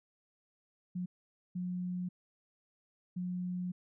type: tone bursts at uneven times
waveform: sine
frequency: 180 Hz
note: F#3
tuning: 47 cents flat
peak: -34 dBFS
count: 3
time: 0.95-1.06 / 1.55-2.09 / 3.16-3.72 s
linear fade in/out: 10 ms
effects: none